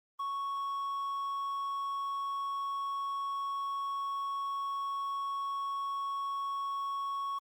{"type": "tone with quantisation", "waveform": "triangle", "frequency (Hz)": 1108.7, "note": "C#6", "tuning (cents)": 0, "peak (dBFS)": -31, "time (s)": [0.19, 7.39], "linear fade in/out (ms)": 10, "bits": 10, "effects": ["Opus 24 kbps"]}